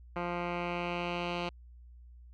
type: tone with low-pass filter sweep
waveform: 10% pulse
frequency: 174.61 Hz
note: F3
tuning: in tune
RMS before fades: -35 dBFS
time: 0.16-1.49 s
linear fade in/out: 2 ms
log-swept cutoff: 1800 to 3400 Hz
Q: 2.2
effects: added 60 Hz sine -50 dBFS peak until 2.33 s